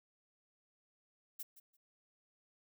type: noise with echo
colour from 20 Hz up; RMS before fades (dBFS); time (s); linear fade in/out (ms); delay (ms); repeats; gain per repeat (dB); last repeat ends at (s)
violet; -43; 1.39-1.43; 10; 170; 2; -15; 1.77
effects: none